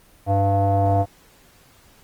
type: tone with low-pass filter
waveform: square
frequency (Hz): 98.9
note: G2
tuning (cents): +16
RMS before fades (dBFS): -18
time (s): 0.26-1.06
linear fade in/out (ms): 50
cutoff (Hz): 730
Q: 8.3
effects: pink hiss -53 dBFS RMS until 2.03 s + Opus 24 kbps